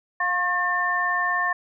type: tone cluster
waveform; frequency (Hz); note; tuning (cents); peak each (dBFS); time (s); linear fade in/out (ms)
sine; 709 / 1081 / 1794; F5 / C#6 / A6; +26 / -44 / +33; -29 / -25 / -23; 0.2-1.53; 5
effects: none